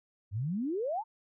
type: exponential sweep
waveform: sine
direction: up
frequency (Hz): 92.5 to 932.3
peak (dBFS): -30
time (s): 0.31-1.04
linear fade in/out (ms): 50
effects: none

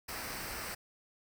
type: noise with comb filter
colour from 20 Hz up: pink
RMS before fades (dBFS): -41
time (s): 0.08-0.75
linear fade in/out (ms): 10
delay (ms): 0.29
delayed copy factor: -0.55
effects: none

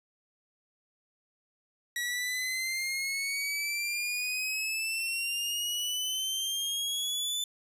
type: exponential sweep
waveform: sawtooth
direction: up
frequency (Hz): 1921 to 3520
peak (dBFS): -27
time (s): 1.96-7.44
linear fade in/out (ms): 2
effects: resampled to 32000 Hz

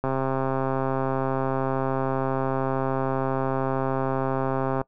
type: click train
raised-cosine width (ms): 1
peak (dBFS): -12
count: 636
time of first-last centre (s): 0.04-4.814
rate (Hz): 133
effects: noise-tail reverb RT60 0.1 s tail -22 dB re dry

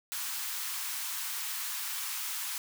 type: high-pass noise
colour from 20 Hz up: white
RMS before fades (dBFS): -36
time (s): 0.12-2.58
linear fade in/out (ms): 0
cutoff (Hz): 870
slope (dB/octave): 48
effects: none

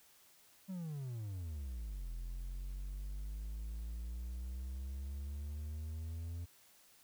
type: exponential two-way sweep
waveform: triangle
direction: down then up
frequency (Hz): 196 to 41.75 to 86.4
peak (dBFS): -38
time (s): 0.68-6.46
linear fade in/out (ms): 20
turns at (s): 2.09
effects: white hiss -65 dBFS RMS until 7.03 s

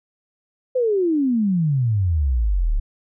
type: exponential sweep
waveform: sine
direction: down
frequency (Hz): 523.3 to 33.88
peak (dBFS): -16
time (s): 0.75-2.8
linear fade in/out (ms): 10
effects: none

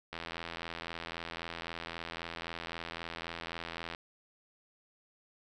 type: click train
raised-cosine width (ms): 0.3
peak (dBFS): -23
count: 321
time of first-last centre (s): 0.13-3.949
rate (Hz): 83.8
effects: none

